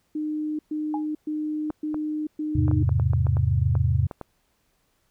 sine tone bursts, 305.1 Hz, D#4, 34 cents flat, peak -25 dBFS, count 5, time 0.15-2.83 s, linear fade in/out 5 ms, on 440 ms, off 120 ms
sine tone with exponential decay, 830.6 Hz, G#5, in tune, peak -24 dBFS, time 0.94-1.06 s, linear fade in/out 2 ms, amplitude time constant 26 ms
clicks, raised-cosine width 1 ms, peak -20 dBFS, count 12, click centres 1.703 / 1.944 / 2.681 / 2.713 / 2.892 / 2.998 / 3.134 / 3.268 / 3.369 / 3.753 / 4.112 / 4.213 s
sine chord, E augmented, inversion none, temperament equal, 82.41 / 103.83 / 130.81 Hz, E2 / G#2 / B#2, 0 / 0 / 0 cents, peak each -23 dBFS, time 2.55-4.07 s, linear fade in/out 5 ms
effects pink hiss -69 dBFS RMS until 5.1 s

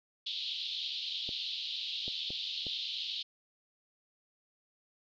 white band-pass noise, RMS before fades -38 dBFS, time 0.26-3.23 s, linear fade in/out 10 ms, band 3100 to 4100 Hz, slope 48 dB/octave
clicks, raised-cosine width 2 ms, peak -31 dBFS, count 4, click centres 1.291 / 2.08 / 2.305 / 2.667 s
effects none

